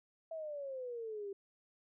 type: exponential sweep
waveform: sine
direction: down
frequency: 659.3 to 390 Hz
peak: -40 dBFS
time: 0.31-1.33 s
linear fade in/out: 5 ms
effects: none